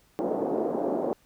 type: band-pass noise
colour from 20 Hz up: pink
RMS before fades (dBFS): -28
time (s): 0.19-1.13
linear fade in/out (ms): 0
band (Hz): 260 to 690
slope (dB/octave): 24
effects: pink hiss -63 dBFS RMS until 1.25 s